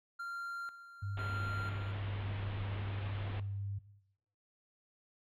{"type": "tone with tremolo", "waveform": "triangle", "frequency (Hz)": 1386, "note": "F6", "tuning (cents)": -14, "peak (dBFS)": -37, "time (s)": [0.19, 1.92], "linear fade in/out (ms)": 10, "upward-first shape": "square", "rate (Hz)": 1, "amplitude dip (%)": 75}
{"type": "tone", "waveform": "sine", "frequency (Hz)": 99.6, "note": "G2", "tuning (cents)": 28, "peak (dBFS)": -36, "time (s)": [1.02, 3.79], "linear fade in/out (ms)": 10}
{"type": "low-pass noise", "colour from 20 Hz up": "pink", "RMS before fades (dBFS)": -46, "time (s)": [1.17, 3.4], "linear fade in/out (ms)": 2, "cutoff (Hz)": 3500, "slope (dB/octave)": 48}
{"effects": ["noise-tail reverb RT60 0.8 s tail -17 dB re dry"]}